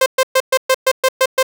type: tone bursts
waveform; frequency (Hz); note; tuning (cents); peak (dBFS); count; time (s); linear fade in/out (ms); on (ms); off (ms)
sawtooth; 523.3; C5; 0; -6; 9; 0.01-1.429; 5; 51; 120
effects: none